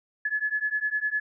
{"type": "beating tone pair", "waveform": "sine", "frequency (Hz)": [1705, 1714.9], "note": ["G#6", "A6"], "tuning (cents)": [45, -45], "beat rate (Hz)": 9.9, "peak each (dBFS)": -28, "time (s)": [0.25, 1.2], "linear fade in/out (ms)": 5, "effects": []}